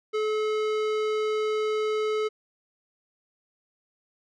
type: tone with tanh clipping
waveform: sine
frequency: 430 Hz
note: A4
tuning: 40 cents flat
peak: -26 dBFS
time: 0.13-2.29 s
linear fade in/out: 20 ms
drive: 18 dB
effects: none